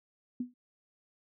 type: tone with exponential decay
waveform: sine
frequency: 246.9 Hz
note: B3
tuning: in tune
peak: -28 dBFS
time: 0.4-0.54 s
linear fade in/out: 5 ms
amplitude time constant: 29 ms
effects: none